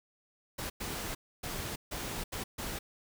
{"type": "noise bursts at uneven times", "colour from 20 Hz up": "pink", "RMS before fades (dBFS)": -38, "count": 6, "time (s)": [[0.58, 0.7], [0.8, 1.15], [1.43, 1.76], [1.91, 2.24], [2.32, 2.44], [2.58, 2.79]], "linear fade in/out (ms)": 10, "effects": []}